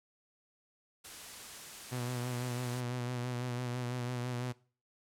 white noise, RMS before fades -47 dBFS, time 1.04-2.81 s, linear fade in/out 10 ms
sawtooth tone with vibrato, 123.47 Hz, B2, in tune, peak -31 dBFS, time 1.91-4.53 s, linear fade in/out 20 ms, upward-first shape sine, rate 6 Hz, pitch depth 37 cents each way
effects noise-tail reverb RT60 0.4 s tail -21 dB re dry + low-pass 11000 Hz 12 dB/octave

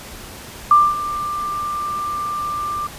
sine tone with ADSR envelope, 1186 Hz, D6, 17 cents sharp, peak -6 dBFS, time 0.71-2.87 s, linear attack 3 ms, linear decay 230 ms, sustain -15 dB, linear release 5 ms, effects pink hiss -36 dBFS RMS until 2.98 s + resampled to 32000 Hz

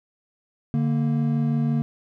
triangle tone pair together, 145.93 / 231.8 Hz, D3 / A#3, -11 / -10 cents, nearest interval minor sixth, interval 801 cents, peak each -20 / -21 dBFS, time 0.74-1.82 s, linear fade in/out 0 ms, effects none

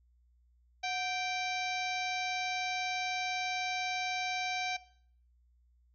harmonic tone with a mistuned harmonic, 782 Hz, G5, 4 cents flat, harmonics 1 / 2 / 3 / 4 / 5 / 6 / 7 / 8, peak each -35 / -44 / -38 / -47 / -42 / -48 / -48 / -49 dBFS, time 0.83-4.77 s, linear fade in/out 10 ms, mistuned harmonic 1, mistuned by -110 cents, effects noise-tail reverb RT60 0.6 s tail -19 dB re dry + added 60 Hz sine -64 dBFS peak until 5.94 s

